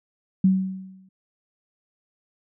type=tone with exponential decay; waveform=sine; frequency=189.1 Hz; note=F#3; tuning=38 cents sharp; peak=-12 dBFS; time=0.44-1.09 s; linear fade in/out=5 ms; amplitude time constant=140 ms; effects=none